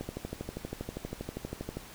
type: click train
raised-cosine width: 2 ms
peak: -22 dBFS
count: 23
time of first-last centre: 0.01-1.77 s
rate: 12.5 Hz
effects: pink hiss -49 dBFS RMS until 1.94 s